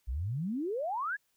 sine exponential sweep, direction up, 55 to 1754 Hz, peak -31 dBFS, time 0.07-1.17 s, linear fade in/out 20 ms, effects white hiss -75 dBFS RMS until 1.36 s

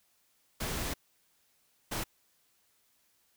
pink noise bursts at uneven times, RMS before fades -35 dBFS, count 2, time 0.6-0.94 / 1.91-2.04 s, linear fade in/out 10 ms, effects white hiss -71 dBFS RMS until 3.36 s

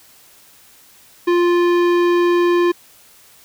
sine tone with tanh clipping, 349.2 Hz, F4, in tune, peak -14 dBFS, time 1.27-2.72 s, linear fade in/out 10 ms, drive 17 dB, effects white hiss -48 dBFS RMS until 3.44 s

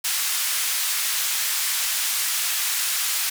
white band-pass noise, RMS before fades -24 dBFS, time 0.04-3.3 s, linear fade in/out 10 ms, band 1400 to 14000 Hz, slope 12 dB/octave, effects none

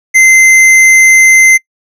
sine tone with hard clipping, 2072 Hz, C7, 17 cents flat, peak -3 dBFS, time 0.14-1.58 s, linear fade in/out 20 ms, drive 16 dB, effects noise-tail reverb RT60 0.1 s tail -25 dB re dry + low-pass 12000 Hz 12 dB/octave

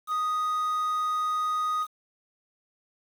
triangle tone with quantisation, 1244.5 Hz, D#6, in tune, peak -23 dBFS, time 0.07-1.87 s, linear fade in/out 50 ms, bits 8, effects none

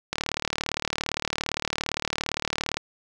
click train, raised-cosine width 0.2 ms, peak -8 dBFS, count 100, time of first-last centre 0.13-2.77 s, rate 37.5 Hz, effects none

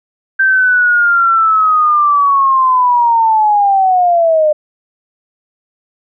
sine linear sweep, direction down, 1568 to 599 Hz, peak -7 dBFS, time 0.39-4.53 s, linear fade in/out 10 ms, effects none

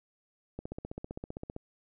click train, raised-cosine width 2 ms, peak -25 dBFS, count 16, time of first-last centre 0.59-1.564 s, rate 15.4 Hz, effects none

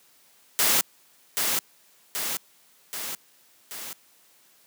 white noise with echo, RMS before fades -21 dBFS, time 0.59-0.81 s, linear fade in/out 0 ms, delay 780 ms, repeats 4, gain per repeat -4 dB, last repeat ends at 3.93 s, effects white hiss -59 dBFS RMS until 4.66 s + high-pass 150 Hz 12 dB/octave

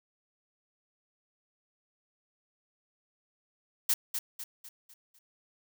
blue noise with echo, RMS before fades -26 dBFS, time 3.89-3.94 s, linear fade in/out 5 ms, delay 250 ms, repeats 5, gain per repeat -7 dB, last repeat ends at 5.19 s, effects none

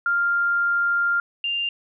sine tone pair in turn, 1396.9 / 2794 Hz, F6 / F7, 0 / 0 cents, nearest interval octave, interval 1200 cents, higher second, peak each -18 / -22 dBFS, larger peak first, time 0.06-1.2 / 1.44-1.69 s, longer first, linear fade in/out 2 ms, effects none

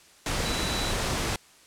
sine tone in noise, 3951 Hz, B7, in tune, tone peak -34 dBFS, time 0.45-0.92 s, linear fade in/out 2 ms, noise pink, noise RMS -28 dBFS, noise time 0.26-1.36 s, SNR -9 dB, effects white hiss -55 dBFS RMS until 1.66 s + low-pass 9000 Hz 12 dB/octave

